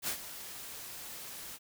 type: noise with ADSR envelope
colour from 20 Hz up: white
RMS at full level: -33 dBFS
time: 0.02-1.59 s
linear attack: 60 ms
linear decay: 89 ms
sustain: -12 dB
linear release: 48 ms
effects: none